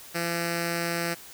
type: tone with notch filter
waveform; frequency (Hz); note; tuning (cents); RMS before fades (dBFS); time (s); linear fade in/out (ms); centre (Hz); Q
5% pulse; 170; F3; -46; -29; 0.14-1.15; 20; 990; 1.6
effects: white hiss -46 dBFS RMS until 1.33 s